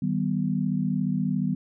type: chord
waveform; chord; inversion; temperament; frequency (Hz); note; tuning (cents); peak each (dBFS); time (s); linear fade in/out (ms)
sine; Eb augmented; none; equal with one note detuned; 155.56 / 192.63 / 246.9; Eb3 / G3 / B3; 0 / -30 / 0; -28 / -26 / -28; 0.02-1.55; 5
effects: none